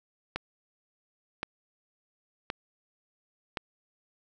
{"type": "click train", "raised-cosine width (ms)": 0.3, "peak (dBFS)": -15, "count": 4, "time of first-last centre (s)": [0.36, 3.572], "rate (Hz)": 0.934, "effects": []}